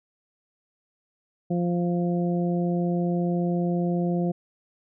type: harmonic tone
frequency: 174.61 Hz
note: F3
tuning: in tune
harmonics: 1 / 2 / 3 / 4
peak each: -23 / -29 / -33 / -35 dBFS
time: 1.5-4.32 s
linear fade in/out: 10 ms
effects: none